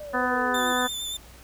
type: linear sweep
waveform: sine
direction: down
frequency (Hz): 608 to 332.7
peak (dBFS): -35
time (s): 0-0.73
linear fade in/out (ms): 5
type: harmonic tone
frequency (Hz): 250.1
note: B3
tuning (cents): +22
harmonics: 1 / 2 / 3 / 4 / 5 / 6 / 7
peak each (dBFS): -30 / -30 / -30 / -30 / -30 / -30 / -30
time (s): 0.13-0.88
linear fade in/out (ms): 20
type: tone with vibrato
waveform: sawtooth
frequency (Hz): 3541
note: A7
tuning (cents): +10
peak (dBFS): -27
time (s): 0.54-1.17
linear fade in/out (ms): 5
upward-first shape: triangle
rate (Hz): 8.7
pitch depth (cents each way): 33
effects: added 60 Hz sine -50 dBFS peak until 1.43 s + pink hiss -50 dBFS RMS until 1.43 s